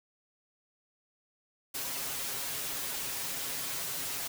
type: noise with comb filter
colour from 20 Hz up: white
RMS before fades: -36 dBFS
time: 1.74-4.28 s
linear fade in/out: 10 ms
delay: 7.3 ms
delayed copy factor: +0.8
effects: none